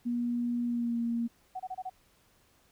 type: tone with pitch glide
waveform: sine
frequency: 240 to 233.8 Hz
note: B3 to A#3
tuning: -49 to +5 cents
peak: -28 dBFS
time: 0.05-1.28 s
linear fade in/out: 20 ms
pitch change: -46 cents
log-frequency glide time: 0.65-0.98 s
type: tone bursts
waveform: sine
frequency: 747 Hz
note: F#5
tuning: 16 cents sharp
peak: -34 dBFS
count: 5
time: 1.55-1.898 s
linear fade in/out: 10 ms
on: 48 ms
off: 27 ms
effects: pink hiss -66 dBFS RMS until 2.71 s